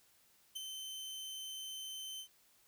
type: tone with ADSR envelope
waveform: sawtooth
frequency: 3078 Hz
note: G7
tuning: 32 cents flat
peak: -35 dBFS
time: 0.55-2.28 s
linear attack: 15 ms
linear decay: 13 ms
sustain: -5 dB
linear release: 85 ms
effects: white hiss -69 dBFS RMS until 2.67 s